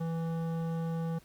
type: tone with hard clipping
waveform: sine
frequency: 164.81 Hz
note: E3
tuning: in tune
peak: -33 dBFS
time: 0-1.19 s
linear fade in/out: 10 ms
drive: 13 dB
effects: pink hiss -61 dBFS RMS until 1.24 s